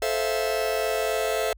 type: chord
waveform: 45% pulse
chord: F major seventh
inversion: first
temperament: just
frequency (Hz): 436.5 / 523.8 / 654.8 / 698.5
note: A4 / C5 / E5 / F5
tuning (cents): -14 / +2 / -12 / 0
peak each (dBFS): -28 / -30 / -28 / -32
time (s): 0.02-1.53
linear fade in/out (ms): 2
effects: added 50 Hz sine -47 dBFS peak until 1.57 s